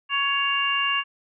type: harmonic tone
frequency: 558 Hz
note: C#5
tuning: 11 cents sharp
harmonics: 2 / 3 / 4 / 5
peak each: -26 / -29 / -32 / -23 dBFS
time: 0.09-1.04 s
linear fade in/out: 50 ms
effects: none